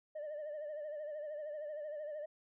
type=tone with vibrato; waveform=sine; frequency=601 Hz; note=D5; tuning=40 cents sharp; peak=-38 dBFS; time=0.15-2.26 s; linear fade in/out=10 ms; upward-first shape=sine; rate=13 Hz; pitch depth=64 cents each way; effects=tanh soft clip ceiling -39 dBFS